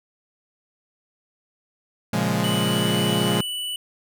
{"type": "chord", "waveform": "sawtooth", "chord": "Bb minor seventh", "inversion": "none", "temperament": "equal", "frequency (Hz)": [116.54, 138.59, 174.61, 207.7], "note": ["Bb2", "Db3", "F3", "Ab3"], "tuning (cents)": [0, 0, 0, 0], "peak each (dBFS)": [-23, -24, -21, -20], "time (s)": [2.13, 3.41], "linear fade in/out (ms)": 5}
{"type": "tone", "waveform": "square", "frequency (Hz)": 2967, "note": "F#7", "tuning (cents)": 4, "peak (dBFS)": -27, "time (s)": [2.44, 3.76], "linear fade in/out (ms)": 2}
{"effects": []}